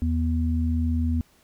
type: tone pair together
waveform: sine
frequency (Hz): 81.02 / 242.8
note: E2 / B3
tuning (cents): -29 / -29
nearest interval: octave + perfect fifth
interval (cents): 1900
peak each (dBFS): -22 / -26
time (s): 0.02-1.21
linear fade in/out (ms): 0
effects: pink hiss -60 dBFS RMS until 1.43 s